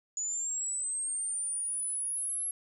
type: linear sweep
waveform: sine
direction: up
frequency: 6870 to 11175 Hz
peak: -31 dBFS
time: 0.17-2.51 s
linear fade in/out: 2 ms
effects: none